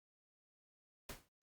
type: noise with exponential decay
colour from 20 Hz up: pink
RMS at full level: -44 dBFS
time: 1.09-1.29 s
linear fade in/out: 5 ms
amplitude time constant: 43 ms
effects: noise-tail reverb RT60 0.1 s tail -24 dB re dry + Opus 48 kbps